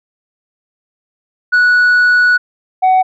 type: tone pair in turn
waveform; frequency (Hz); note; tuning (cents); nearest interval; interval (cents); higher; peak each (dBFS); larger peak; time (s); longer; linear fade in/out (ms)
sine; 1471 / 748.4; F#6 / F#5; -11 / +20; octave; 1169; first; -4; neither; 1.52-2.38 / 2.82-3.03; first; 20
effects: tanh soft clip ceiling -6 dBFS